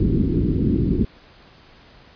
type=low-pass noise; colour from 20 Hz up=white; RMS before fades=-19 dBFS; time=0-1.05 s; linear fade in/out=5 ms; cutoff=350 Hz; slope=48 dB/octave; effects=pink hiss -49 dBFS RMS until 2.15 s + resampled to 11025 Hz